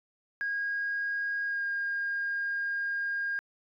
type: tone with pitch glide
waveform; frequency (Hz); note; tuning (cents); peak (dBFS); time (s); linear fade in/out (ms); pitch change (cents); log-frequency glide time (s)
sine; 1635 to 1617.2; G#6 to G#6; -28 to -46; -28; 0.41-3.39; 0; -18; 1.46-1.63
effects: tanh soft clip ceiling -24 dBFS